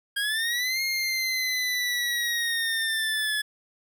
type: linear two-way sweep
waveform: 25% pulse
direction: up then down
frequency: 1611 to 2141 to 1705 Hz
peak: -21 dBFS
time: 0.16-3.42 s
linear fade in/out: 10 ms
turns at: 0.82 s
effects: none